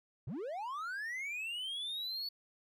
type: linear sweep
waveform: triangle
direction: up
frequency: 96.5 to 4475 Hz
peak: -36 dBFS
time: 0.27-2.29 s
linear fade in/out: 5 ms
effects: none

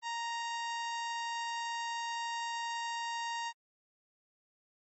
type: tone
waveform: sawtooth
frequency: 932.3 Hz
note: A#5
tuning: in tune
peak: -31 dBFS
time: 0.02-3.53 s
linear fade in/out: 50 ms
effects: MP3 32 kbps

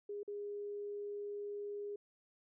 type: tone with dropouts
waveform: sine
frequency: 409.8 Hz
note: G#4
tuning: 23 cents flat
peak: -40 dBFS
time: 0.09-1.96 s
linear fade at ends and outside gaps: 5 ms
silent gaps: 0.232-0.277 s
effects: none

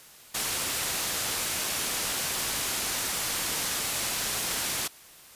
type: low-pass noise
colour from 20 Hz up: white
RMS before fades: -30 dBFS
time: 0.34-4.88 s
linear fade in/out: 10 ms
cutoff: 12000 Hz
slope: 12 dB/octave
effects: white hiss -51 dBFS RMS until 5.35 s + resampled to 32000 Hz

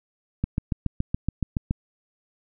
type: click train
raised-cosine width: 5 ms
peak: -11 dBFS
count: 10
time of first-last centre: 0.44-1.709 s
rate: 7.09 Hz
effects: none

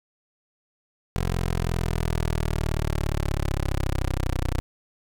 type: linear sweep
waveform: 15% pulse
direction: down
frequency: 44.35 to 30.35 Hz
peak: -17 dBFS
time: 1.16-4.6 s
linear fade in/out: 0 ms
effects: none

